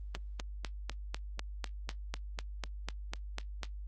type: click train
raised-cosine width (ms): 0.2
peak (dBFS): -19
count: 15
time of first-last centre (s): 0.15-3.633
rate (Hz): 4.02
effects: added 50 Hz sine -40 dBFS peak until 3.87 s + Opus 24 kbps